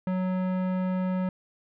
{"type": "tone with tanh clipping", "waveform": "sine", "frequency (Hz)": 185, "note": "F#3", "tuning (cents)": 0, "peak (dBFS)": -27, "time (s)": [0.07, 1.29], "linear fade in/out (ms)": 2, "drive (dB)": 17, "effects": []}